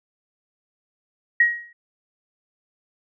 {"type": "tone with exponential decay", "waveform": "sine", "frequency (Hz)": 1894, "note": "A#6", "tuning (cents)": 27, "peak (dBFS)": -10, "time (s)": [1.4, 1.73], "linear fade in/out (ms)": 5, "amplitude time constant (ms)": 70, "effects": []}